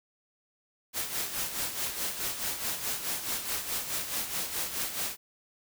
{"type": "noise with tremolo", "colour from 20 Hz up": "white", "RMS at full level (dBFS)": -31, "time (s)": [0.93, 5.17], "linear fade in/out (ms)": 50, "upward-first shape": "sine", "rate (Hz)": 4.7, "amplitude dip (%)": 60, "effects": []}